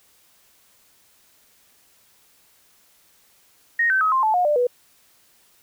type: tone with pitch steps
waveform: sine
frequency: 1864.7 / 1541.1 / 1273.6 / 1052.6 / 869.9 / 718.9 / 594.2 / 491.1 Hz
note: A#6 / G6 / D#6 / C6 / A5 / F5 / D5 / B4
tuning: 0 / -30 / +40 / +10 / -20 / +50 / +20 / -10 cents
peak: -16 dBFS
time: 3.79-4.67 s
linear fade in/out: 5 ms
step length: 110 ms
effects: white hiss -58 dBFS RMS until 5.62 s